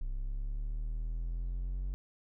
triangle linear sweep, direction up, 32.11 to 46.89 Hz, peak -31 dBFS, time 0.01-1.94 s, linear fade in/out 0 ms, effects none

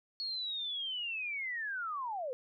sine linear sweep, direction down, 4370 to 480.4 Hz, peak -35 dBFS, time 0.2-2.33 s, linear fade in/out 0 ms, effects none

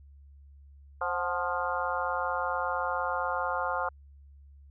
harmonic tone with a mistuned harmonic, 175.7 Hz, F3, 11 cents sharp, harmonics 3 / 4 / 5 / 6 / 7 / 8, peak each -35 / -35 / -35 / -35 / -35 / -35 dBFS, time 1.01-3.89 s, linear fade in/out 5 ms, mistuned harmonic 4, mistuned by +65 cents, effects added 70 Hz sine -50 dBFS peak until 4.7 s

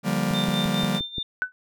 45% pulse chord, G minor seventh, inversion second, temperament just, 147 / 176.4 / 196 / 235.2 Hz, D3 / F3 / G3 / Bb3, +2 / +18 / 0 / +16 cents, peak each -30 / -28 / -26 / -29 dBFS, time 0.03-1.01 s, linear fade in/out 50 ms
click train, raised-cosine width 3 ms, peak -20 dBFS, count 6, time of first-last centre 0.31-1.183 s, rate 5.73 Hz
sine tone with tremolo, 3599 Hz, A7, 38 cents sharp, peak -26 dBFS, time 0.34-1.23 s, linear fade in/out 5 ms, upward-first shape sine, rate 4.9 Hz, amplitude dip 80%
sine tone with exponential decay, 1501 Hz, F#6, 24 cents sharp, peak -17 dBFS, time 1.42-1.52 s, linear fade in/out 0 ms, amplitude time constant 21 ms
effects none

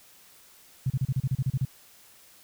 sine tone bursts, 130.9 Hz, C3, 1 cent sharp, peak -22 dBFS, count 11, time 0.86-1.651 s, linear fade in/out 5 ms, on 41 ms, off 34 ms, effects white hiss -55 dBFS RMS until 2.43 s

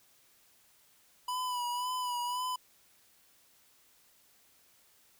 square tone with vibrato, 987.8 Hz, B5, in tune, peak -33 dBFS, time 1.28-2.56 s, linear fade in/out 5 ms, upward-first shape sine, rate 1.9 Hz, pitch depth 39 cents each way, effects white hiss -65 dBFS RMS until 5.19 s

